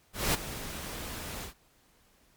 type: noise with ADSR envelope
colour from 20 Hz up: pink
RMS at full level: -25 dBFS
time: 0.13-1.54 s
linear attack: 210 ms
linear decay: 16 ms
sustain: -14 dB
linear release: 110 ms
effects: pink hiss -65 dBFS RMS until 2.36 s + MP3 96 kbps